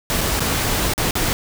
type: noise with dropouts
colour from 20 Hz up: pink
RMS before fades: -20 dBFS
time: 0.1-1.33 s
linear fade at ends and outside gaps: 0 ms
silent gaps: 0.208-0.212 / 0.396-0.404 / 0.936-0.979 / 1.109-1.154 s
effects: none